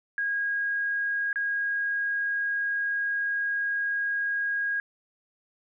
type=tone with dropouts; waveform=sine; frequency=1637 Hz; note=G#6; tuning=25 cents flat; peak=-25 dBFS; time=0.18-4.8 s; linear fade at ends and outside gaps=1 ms; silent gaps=1.329-1.358 s; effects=none